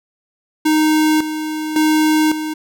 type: tone with tremolo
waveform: square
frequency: 309.8 Hz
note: D#4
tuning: 7 cents flat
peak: -12 dBFS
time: 0.65-2.54 s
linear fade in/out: 10 ms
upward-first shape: square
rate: 0.9 Hz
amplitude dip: 65%
effects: none